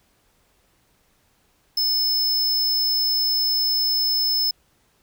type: tone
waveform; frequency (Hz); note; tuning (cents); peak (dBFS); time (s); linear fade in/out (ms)
square; 5230; E8; -15; -19; 1.77-4.51; 5
effects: pink hiss -63 dBFS RMS until 5.02 s